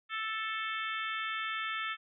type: harmonic tone with a mistuned harmonic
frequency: 440 Hz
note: A4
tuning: in tune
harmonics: 3 / 4 / 5 / 6 / 7 / 8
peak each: -37 / -39 / -41 / -43 / -44 / -45 dBFS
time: 0.09-1.97 s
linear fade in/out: 50 ms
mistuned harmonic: 7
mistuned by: +31 cents
effects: none